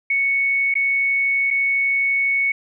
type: tone with dropouts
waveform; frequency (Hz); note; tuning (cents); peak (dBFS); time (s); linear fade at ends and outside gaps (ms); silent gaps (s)
sine; 2217; C#7; 0; -16; 0.1-2.52; 5; 0.741-0.753 / 1.505-1.509
effects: none